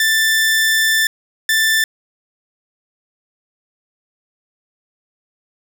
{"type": "tone pair in turn", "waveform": "sawtooth", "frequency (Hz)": [1770, 1770], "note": ["A6", "A6"], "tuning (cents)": [10, 10], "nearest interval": "unison", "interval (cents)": 0, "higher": "neither", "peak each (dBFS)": -9, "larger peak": "neither", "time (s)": [[0, 1.07], [1.49, 1.84]], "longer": "first", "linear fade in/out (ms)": 2, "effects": []}